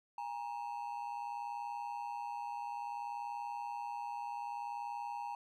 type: ring-modulated tone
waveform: triangle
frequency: 880 Hz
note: A5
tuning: in tune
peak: -34 dBFS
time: 0.18-5.35 s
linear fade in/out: 2 ms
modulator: 60.3 Hz
effects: none